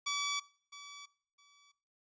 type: tone with echo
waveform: 10% pulse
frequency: 1146 Hz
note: D6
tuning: 43 cents flat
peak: -24 dBFS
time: 0.06-0.4 s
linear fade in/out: 10 ms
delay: 660 ms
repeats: 2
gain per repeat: -15 dB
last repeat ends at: 1.72 s
effects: noise-tail reverb RT60 0.5 s tail -20 dB re dry + resampled to 16000 Hz